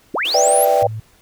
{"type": "linear sweep", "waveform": "sine", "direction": "up", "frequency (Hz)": [184.1, 11820], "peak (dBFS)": -17, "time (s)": [0.14, 0.65], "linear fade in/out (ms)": 5}
{"type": "high-pass noise", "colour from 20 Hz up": "pink", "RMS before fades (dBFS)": -33, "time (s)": [0.25, 0.83], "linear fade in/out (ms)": 0, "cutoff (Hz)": 280, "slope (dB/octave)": 96}
{"type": "chord", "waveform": "sine", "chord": "E minor seventh", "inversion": "second", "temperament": "equal", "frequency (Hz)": [493.9, 587.3, 659.3, 784], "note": ["B4", "D5", "E5", "G5"], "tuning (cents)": [0, 0, 0, 0], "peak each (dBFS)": [-18, -16, -20, -16], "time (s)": [0.34, 0.87], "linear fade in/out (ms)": 5}
{"type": "tone", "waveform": "sine", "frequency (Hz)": 109.5, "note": "A2", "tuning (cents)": -8, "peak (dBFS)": -24, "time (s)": [0.82, 1], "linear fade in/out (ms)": 5}
{"effects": ["pink hiss -53 dBFS RMS until 1.21 s"]}